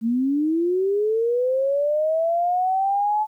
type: linear sweep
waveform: sine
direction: up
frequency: 220 to 864 Hz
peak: -18 dBFS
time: 0.01-3.27 s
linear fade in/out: 50 ms
effects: 10-bit